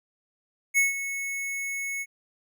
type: tone with ADSR envelope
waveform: square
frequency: 2200 Hz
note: C#7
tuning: 14 cents flat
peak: -18 dBFS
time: 0.74-2.06 s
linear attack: 38 ms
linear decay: 150 ms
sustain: -12 dB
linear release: 46 ms
effects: none